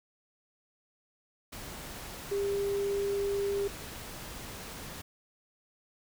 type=tone in noise; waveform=sine; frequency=400 Hz; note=G4; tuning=35 cents sharp; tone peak=-28 dBFS; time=2.31-3.68 s; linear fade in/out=10 ms; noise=pink; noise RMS=-43 dBFS; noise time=1.52-5.02 s; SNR=+12 dB; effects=none